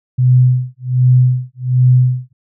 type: tone with tremolo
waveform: sine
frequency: 126.4 Hz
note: B2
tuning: 41 cents sharp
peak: -5 dBFS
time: 0.18-2.33 s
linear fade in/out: 10 ms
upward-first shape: sine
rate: 1.3 Hz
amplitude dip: 100%
effects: none